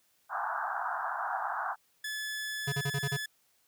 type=band-pass noise; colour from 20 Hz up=pink; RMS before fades=-34 dBFS; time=0.29-1.76 s; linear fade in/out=50 ms; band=690 to 1600 Hz; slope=96 dB/octave
type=tone; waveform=sawtooth; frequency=1721 Hz; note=A6; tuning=39 cents flat; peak=-31 dBFS; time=2.04-3.26 s; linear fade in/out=5 ms
type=tone bursts; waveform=square; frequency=140 Hz; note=C#3; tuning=18 cents sharp; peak=-30 dBFS; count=6; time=2.67-3.169 s; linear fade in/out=10 ms; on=54 ms; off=35 ms
effects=white hiss -70 dBFS RMS until 3.67 s + high-pass 60 Hz 12 dB/octave